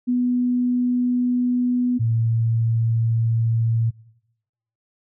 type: tone pair in turn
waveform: sine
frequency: 246.9 / 114.26 Hz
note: B3 / A#2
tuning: 0 / -34 cents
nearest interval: octave + minor second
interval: 1334 cents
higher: first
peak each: -17 dBFS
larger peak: neither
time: 0.07-1.99 / 1.99-3.91 s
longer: neither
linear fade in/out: 20 ms
effects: noise-tail reverb RT60 0.9 s tail -22 dB re dry